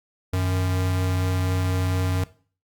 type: tone pair together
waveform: square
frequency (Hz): 92.4 / 155.4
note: F#2 / D#3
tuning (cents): -2 / -2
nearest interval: major sixth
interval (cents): 900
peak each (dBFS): -22 / -33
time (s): 0.33-2.24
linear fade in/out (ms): 5
effects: noise-tail reverb RT60 0.4 s tail -17 dB re dry + Opus 48 kbps